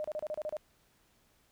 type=tone bursts; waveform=sine; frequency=610 Hz; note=D#5; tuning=34 cents flat; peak=-33 dBFS; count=8; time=0-0.568 s; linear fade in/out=0 ms; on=43 ms; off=32 ms; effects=pink hiss -69 dBFS RMS until 1.51 s